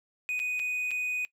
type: tone with dropouts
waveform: triangle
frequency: 2489 Hz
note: D#7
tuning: in tune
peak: -27 dBFS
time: 0.29-1.25 s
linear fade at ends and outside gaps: 0 ms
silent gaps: 0.393-0.399 / 0.594-0.598 / 0.908-0.914 s
effects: noise-tail reverb RT60 0.1 s tail -21 dB re dry